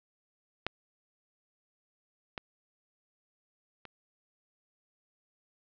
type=clicks; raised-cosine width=0.3 ms; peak=-14 / -20 / -29 dBFS; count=3; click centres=0.666 / 2.378 / 3.853 s; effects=low-pass 5000 Hz 12 dB/octave